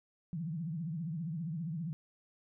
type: tone with vibrato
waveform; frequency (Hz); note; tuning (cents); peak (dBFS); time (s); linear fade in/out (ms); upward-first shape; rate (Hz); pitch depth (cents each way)
sine; 163.1; E3; -18; -35; 0.33-1.93; 0; triangle; 15; 210
effects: none